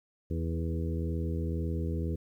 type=harmonic tone with a mistuned harmonic; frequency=82 Hz; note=E2; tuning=9 cents flat; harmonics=1 / 2 / 3 / 4 / 5 / 6; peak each=-31 / -36 / -40 / -40 / -42 / -44 dBFS; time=0.3-2.16 s; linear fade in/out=10 ms; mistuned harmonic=5; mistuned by=+24 cents; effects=11-bit